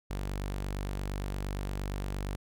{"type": "tone", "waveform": "sawtooth", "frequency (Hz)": 48.65, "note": "G1", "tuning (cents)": -12, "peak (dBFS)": -29, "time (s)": [0.1, 2.36], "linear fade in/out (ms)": 10, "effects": []}